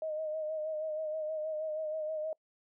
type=tone with vibrato; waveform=sine; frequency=622.3 Hz; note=D#5; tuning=in tune; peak=-33 dBFS; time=0.02-2.33 s; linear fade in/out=2 ms; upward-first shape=sine; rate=6.3 Hz; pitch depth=38 cents each way; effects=noise-tail reverb RT60 0.1 s tail -25 dB re dry